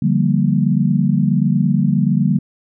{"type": "chord", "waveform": "sine", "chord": "G minor seventh", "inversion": "second", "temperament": "equal", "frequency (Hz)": [146.83, 174.61, 196, 233.1], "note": ["D3", "F3", "G3", "Bb3"], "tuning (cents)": [0, 0, 0, 0], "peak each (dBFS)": [-17, -19, -17, -19], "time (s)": [0.02, 2.39], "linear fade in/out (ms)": 5, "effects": []}